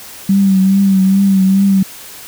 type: tone with vibrato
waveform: sine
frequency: 193.5 Hz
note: G3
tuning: 22 cents flat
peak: -7 dBFS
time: 0.29-1.83 s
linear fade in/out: 5 ms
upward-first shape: triangle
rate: 2.4 Hz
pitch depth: 46 cents each way
effects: white hiss -33 dBFS RMS until 2.27 s